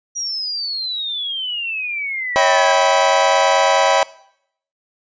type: exponential sweep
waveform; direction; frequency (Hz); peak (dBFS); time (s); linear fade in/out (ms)
sine; down; 5810 to 1591; -21; 0.15-2.74; 20
type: chord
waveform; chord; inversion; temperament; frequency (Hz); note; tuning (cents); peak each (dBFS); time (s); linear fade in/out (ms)
40% pulse; C# half-diminished seventh; none; equal with one note detuned; 554.4 / 643.8 / 784 / 987.8; C#5 / E5 / G5 / B5; 0 / -41 / 0 / 0; -17; 2.36-4.03; 0
effects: noise-tail reverb RT60 0.7 s tail -20 dB re dry + resampled to 16000 Hz